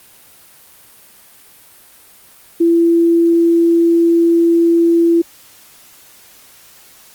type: tone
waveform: sine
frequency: 336.7 Hz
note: E4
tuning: 37 cents sharp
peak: -8 dBFS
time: 2.6-5.22 s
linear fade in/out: 10 ms
effects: white hiss -44 dBFS RMS until 7.14 s + Opus 32 kbps